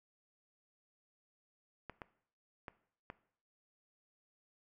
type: clicks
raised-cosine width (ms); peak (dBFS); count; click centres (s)
0.5; -29; 4; 1.897 / 2.018 / 2.682 / 3.101
effects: noise-tail reverb RT60 0.6 s tail -18 dB re dry